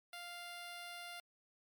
10% pulse tone, 698.5 Hz, F5, in tune, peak -38 dBFS, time 0.13-1.2 s, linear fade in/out 2 ms, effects MP3 96 kbps

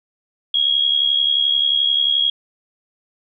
sine tone with amplitude modulation, 3298 Hz, G#7, 13 cents flat, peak -11 dBFS, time 0.54-2.3 s, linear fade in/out 5 ms, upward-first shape sine, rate 71.4 Hz, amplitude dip 70%, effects none

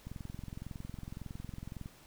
click train, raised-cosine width 5 ms, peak -30 dBFS, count 40, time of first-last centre 0.07-1.859 s, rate 21.8 Hz, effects pink hiss -59 dBFS RMS until 2.06 s

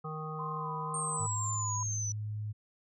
harmonic tone, 155.56 Hz, D#3, in tune, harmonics 1 / 3 / 5 / 7 / 8, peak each -39 / -44 / -46 / -47 / -42 dBFS, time 0.04-1.27 s, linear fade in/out 10 ms
sine tone with vibrato, 1023 Hz, C6, 39 cents flat, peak -37 dBFS, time 0.39-1.83 s, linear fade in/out 2 ms, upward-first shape sine, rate 2 Hz, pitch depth 51 cents each way
sine exponential sweep, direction down, 8680 to 5920 Hz, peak -34 dBFS, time 0.94-2.12 s, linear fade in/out 2 ms
sine tone, 106 Hz, G#2, 36 cents sharp, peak -34 dBFS, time 1.19-2.53 s, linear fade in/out 20 ms
effects none

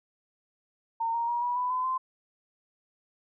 sine tone with pitch steps, 914 / 933.2 / 952.8 / 972.8 / 993.3 / 1014.1 / 1035.5 Hz, A#5 / A#5 / A#5 / B5 / B5 / B5 / C6, -34 / +2 / +38 / -26 / +10 / +46 / -18 cents, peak -26 dBFS, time 1-1.98 s, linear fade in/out 10 ms, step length 140 ms, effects none

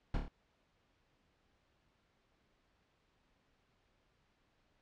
brown noise with echo, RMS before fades -33 dBFS, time 0.14-0.17 s, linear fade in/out 2 ms, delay 28 ms, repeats 4, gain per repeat -4 dB, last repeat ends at 0.282 s, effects pink hiss -75 dBFS RMS until 4.81 s + low-pass 4000 Hz 12 dB/octave

